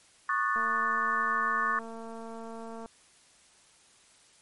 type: chord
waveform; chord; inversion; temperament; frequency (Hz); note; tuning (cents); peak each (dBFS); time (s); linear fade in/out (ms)
sine; D# half-diminished seventh; third; equal with one note detuned; 1108.7 / 1219.6 / 1480 / 1760; C#6 / D#6 / F#6 / A6; 0 / -35 / 0 / 0; -29 / -32 / -34 / -31; 0.29-1.79; 2
type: click train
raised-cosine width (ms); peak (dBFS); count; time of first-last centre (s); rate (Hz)
1; -30; 523; 0.56-2.86; 227
effects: white hiss -60 dBFS RMS until 4.41 s + MP3 48 kbps